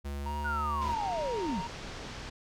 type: tone with pitch glide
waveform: square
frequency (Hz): 70.6 to 73.47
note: C#2 to D2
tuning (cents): +32 to +1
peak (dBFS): -35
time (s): 0.04-0.95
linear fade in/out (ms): 20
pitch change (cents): +69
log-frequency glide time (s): 0.24-0.32
type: tone with vibrato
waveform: triangle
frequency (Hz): 932.3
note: A#5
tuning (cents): 0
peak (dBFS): -34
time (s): 0.26-1.67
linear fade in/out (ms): 2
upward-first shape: triangle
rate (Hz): 2.2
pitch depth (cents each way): 28
type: linear sweep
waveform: sine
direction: down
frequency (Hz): 1480 to 146.83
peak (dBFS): -31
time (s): 0.44-1.62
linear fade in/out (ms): 20
type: low-pass noise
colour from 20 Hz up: pink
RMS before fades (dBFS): -42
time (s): 0.81-2.3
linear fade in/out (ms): 10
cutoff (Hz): 6100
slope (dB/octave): 24
effects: none